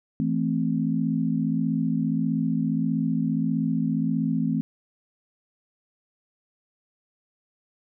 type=chord; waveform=sine; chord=A minor; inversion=second; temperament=equal; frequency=164.81 / 220 / 261.6 Hz; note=E3 / A3 / C4; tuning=0 / 0 / 0 cents; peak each=-26 dBFS; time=0.2-4.61 s; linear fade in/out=0 ms; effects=none